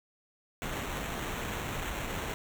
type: noise with sample-and-hold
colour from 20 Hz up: pink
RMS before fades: -36 dBFS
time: 0.62-2.34 s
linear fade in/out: 0 ms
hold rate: 4900 Hz
effects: none